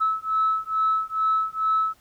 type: beating tone pair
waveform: sine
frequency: 1300 / 1302.3 Hz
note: E6 / E6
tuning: -24 / -21 cents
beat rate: 2.3 Hz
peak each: -23 dBFS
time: 0-1.94 s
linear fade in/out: 20 ms
effects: tanh soft clip ceiling -13 dBFS + pink hiss -59 dBFS RMS until 2 s